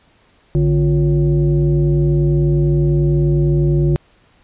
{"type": "tone with frequency modulation", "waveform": "sine", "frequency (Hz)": 146.83, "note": "D3", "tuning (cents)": 0, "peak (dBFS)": -11, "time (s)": [0.55, 3.96], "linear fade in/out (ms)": 0, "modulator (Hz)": 205, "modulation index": 0.86, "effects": ["pink hiss -54 dBFS RMS until 4.43 s", "resampled to 8000 Hz"]}